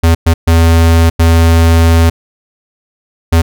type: tone bursts at uneven times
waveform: square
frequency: 82.8 Hz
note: E2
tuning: 8 cents sharp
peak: -5 dBFS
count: 5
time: 0.03-0.15 / 0.26-0.34 / 0.47-1.1 / 1.19-2.1 / 3.32-3.42 s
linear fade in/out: 10 ms
effects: none